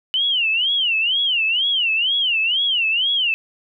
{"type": "tone with vibrato", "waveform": "sine", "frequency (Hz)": 2948, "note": "F#7", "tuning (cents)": -7, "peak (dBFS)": -16, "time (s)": [0.14, 3.34], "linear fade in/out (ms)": 0, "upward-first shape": "sine", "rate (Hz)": 2.1, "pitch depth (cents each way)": 220, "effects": []}